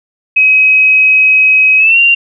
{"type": "tone with pitch glide", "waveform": "sine", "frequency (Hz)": [2540, 2770], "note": ["D#7", "F7"], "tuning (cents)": [35, -15], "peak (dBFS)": -4, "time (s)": [0.36, 2.15], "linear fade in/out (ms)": 10, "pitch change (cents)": 150, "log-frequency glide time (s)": [1.78, 1.99], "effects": []}